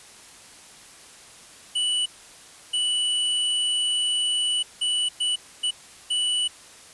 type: tone bursts at uneven times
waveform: square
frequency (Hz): 2960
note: F#7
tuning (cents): 0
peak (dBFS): -22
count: 6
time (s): 1.75-2.06 / 2.73-4.63 / 4.81-5.09 / 5.2-5.36 / 5.63-5.71 / 6.1-6.48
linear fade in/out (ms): 10
effects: white hiss -47 dBFS RMS until 6.93 s + resampled to 24000 Hz